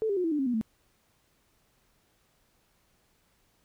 sine tone with pitch steps, 440 / 398.8 / 361.5 / 327.7 / 297.1 / 269.3 / 244.1 / 221.3 Hz, A4 / G4 / F#4 / E4 / D4 / C#4 / B3 / A3, 0 / +30 / -40 / -10 / +20 / -50 / -20 / +10 cents, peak -25 dBFS, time 0.02-0.612 s, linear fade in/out 0 ms, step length 74 ms, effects pink hiss -69 dBFS RMS until 3.64 s

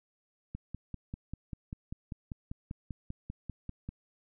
click train, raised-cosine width 5 ms, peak -26 dBFS, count 18, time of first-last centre 0.55-3.89 s, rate 5.09 Hz, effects none

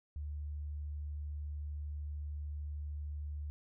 sine tone, 73.9 Hz, D2, 11 cents sharp, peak -38 dBFS, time 0.16-3.5 s, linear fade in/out 0 ms, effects none

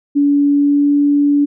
sine tone with pitch glide, 285.9 to 287.9 Hz, D4 to D4, -46 to -34 cents, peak -9 dBFS, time 0.15-1.46 s, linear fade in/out 20 ms, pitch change +12 cents, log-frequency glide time 0.53-0.93 s, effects none

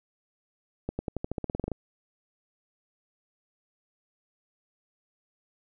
accelerating click train, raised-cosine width 2 ms, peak -17 dBFS, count 14, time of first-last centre 0.89-1.717 s, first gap 100 ms, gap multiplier 0.92, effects none

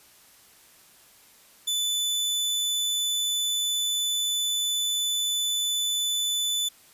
sawtooth tone, 3497 Hz, A7, 11 cents flat, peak -21 dBFS, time 1.67-6.69 s, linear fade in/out 10 ms, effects white hiss -55 dBFS RMS until 6.93 s + resampled to 32000 Hz

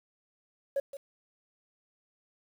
sine tone with echo, 554.4 Hz, C#5, in tune, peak -24 dBFS, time 0.76-0.8 s, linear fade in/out 5 ms, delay 170 ms, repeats 1, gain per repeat -14 dB, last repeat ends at 0.97 s, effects tanh soft clip ceiling -24 dBFS + 9-bit

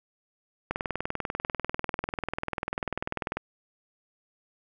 click train, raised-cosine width 0.5 ms, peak -14 dBFS, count 55, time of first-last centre 0.71-3.37 s, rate 20.3 Hz, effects none

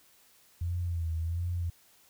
sine tone with vibrato, 84.4 Hz, E2, 41 cents sharp, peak -29 dBFS, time 0.61-1.7 s, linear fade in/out 5 ms, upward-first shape sine, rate 1.4 Hz, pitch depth 73 cents each way, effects white hiss -62 dBFS RMS until 2.09 s

